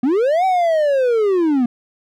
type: linear two-way sweep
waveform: triangle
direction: up then down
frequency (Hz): 232.4 to 768 to 232.4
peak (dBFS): -11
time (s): 0.03-1.66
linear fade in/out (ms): 5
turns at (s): 0.45
effects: none